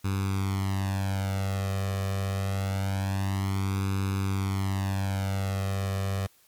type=tone with flanger; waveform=sawtooth; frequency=97.2 Hz; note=G2; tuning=14 cents flat; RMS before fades=-28 dBFS; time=0.04-6.27 s; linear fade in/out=10 ms; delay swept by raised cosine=0.79 to 1.66 ms; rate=0.25 Hz; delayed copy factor=+1; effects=white hiss -61 dBFS RMS until 6.47 s + MP3 96 kbps